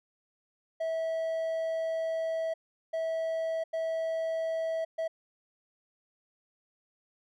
triangle tone bursts at uneven times, 650 Hz, E5, 24 cents flat, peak -27 dBFS, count 4, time 0.8-2.54 / 2.93-3.64 / 3.73-4.85 / 4.98-5.08 s, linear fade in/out 10 ms, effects none

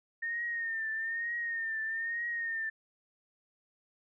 sine tone with vibrato, 1829 Hz, A#6, 33 cents flat, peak -32 dBFS, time 0.22-2.7 s, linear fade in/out 10 ms, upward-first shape triangle, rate 1.1 Hz, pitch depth 65 cents each way, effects none

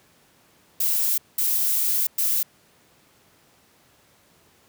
violet noise bursts at uneven times, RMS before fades -22 dBFS, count 3, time 0.8-1.18 / 1.38-2.07 / 2.18-2.43 s, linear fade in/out 5 ms, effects pink hiss -58 dBFS RMS until 4.68 s + high-pass 100 Hz 12 dB/octave

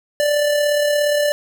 square tone with amplitude modulation, 587.3 Hz, D5, in tune, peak -14 dBFS, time 0.2-1.32 s, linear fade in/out 0 ms, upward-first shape sine, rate 37.1 Hz, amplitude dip 35%, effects none

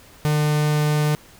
45% pulse tone, 150.2 Hz, D3, 39 cents sharp, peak -17 dBFS, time 0.25-1.15 s, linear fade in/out 0 ms, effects pink hiss -48 dBFS RMS until 1.39 s

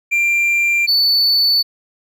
triangle tone pair in turn, 2375 / 4483 Hz, D7 / C#8, +19 / +19 cents, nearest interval major seventh, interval 1100 cents, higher second, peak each -11 / -10 dBFS, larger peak second, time 0.11-0.87 / 0.87-1.63 s, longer neither, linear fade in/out 20 ms, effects none

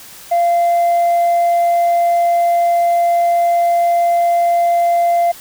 sine tone with tanh clipping, 690 Hz, F5, 21 cents flat, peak -11 dBFS, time 0.31-5.32 s, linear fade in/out 10 ms, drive 1 dB, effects white hiss -37 dBFS RMS until 5.4 s

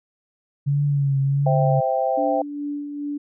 sine tone with vibrato, 140.5 Hz, C#3, 24 cents sharp, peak -17 dBFS, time 0.66-1.81 s, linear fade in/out 20 ms, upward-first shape triangle, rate 1.4 Hz, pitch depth 57 cents each way
sine chord, C major, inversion none, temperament equal, 523.3 / 659.3 / 784 Hz, C5 / E5 / G5, 0 / 0 / 0 cents, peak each -23 dBFS, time 1.46-2.42 s, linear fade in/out 5 ms
sine tone with tremolo, 290 Hz, D4, 22 cents flat, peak -24 dBFS, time 2.17-3.18 s, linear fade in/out 10 ms, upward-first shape sine, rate 2.4 Hz, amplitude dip 45%
effects none

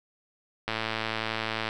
click train, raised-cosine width 0.3 ms, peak -13 dBFS, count 113, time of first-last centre 0.68-1.689 s, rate 111 Hz, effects none

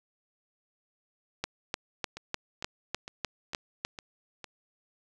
two click trains, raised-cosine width 0.2 ms, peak -13 / -23 dBFS, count 9 / 6, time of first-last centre 1.44-3.85 / 2.17-4.443 s, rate 3.32 / 2.2 Hz, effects none

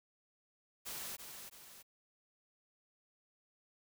white noise with echo, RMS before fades -44 dBFS, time 0.85-1.17 s, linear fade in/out 20 ms, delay 330 ms, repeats 2, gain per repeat -6 dB, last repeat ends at 1.83 s, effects none

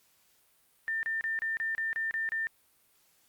sine tone bursts, 1800 Hz, A6, 39 cents sharp, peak -29 dBFS, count 9, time 0.88-2.47 s, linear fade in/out 0 ms, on 150 ms, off 30 ms, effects white hiss -67 dBFS RMS until 3.28 s + Opus 48 kbps

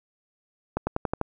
accelerating click train, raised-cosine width 1 ms, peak -11 dBFS, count 6, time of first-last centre 0.77-1.213 s, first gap 100 ms, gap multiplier 0.94, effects none

